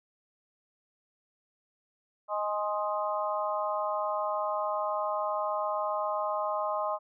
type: harmonic tone with a mistuned harmonic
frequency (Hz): 207.7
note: G#3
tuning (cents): 0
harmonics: 3 / 4 / 5 / 6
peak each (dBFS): -32 / -35 / -33 / -36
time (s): 2.28-6.99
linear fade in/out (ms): 50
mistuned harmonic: 5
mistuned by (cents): +21
effects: none